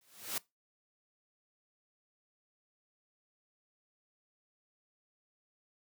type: noise with exponential growth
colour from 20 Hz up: white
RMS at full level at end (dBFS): -33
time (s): 0.01-0.38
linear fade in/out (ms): 2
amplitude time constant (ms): 80
effects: noise-tail reverb RT60 0.2 s tail -22 dB re dry + high-pass 100 Hz 12 dB/octave